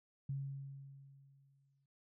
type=tone with exponential decay; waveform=sine; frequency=137.7 Hz; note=C#3; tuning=11 cents flat; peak=-36 dBFS; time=0.29-1.86 s; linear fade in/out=5 ms; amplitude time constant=340 ms; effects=none